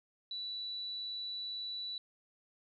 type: tone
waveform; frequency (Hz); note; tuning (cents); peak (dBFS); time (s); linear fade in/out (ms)
sine; 3951; B7; 0; -38; 0.31-1.98; 2
effects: none